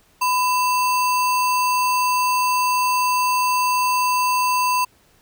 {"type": "tone with sample-and-hold", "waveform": "sine", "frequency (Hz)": 1001, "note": "B5", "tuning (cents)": 23, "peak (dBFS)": -16, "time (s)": [0.21, 4.85], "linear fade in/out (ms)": 10, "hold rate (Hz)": 3675, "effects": ["pink hiss -57 dBFS RMS until 5.21 s"]}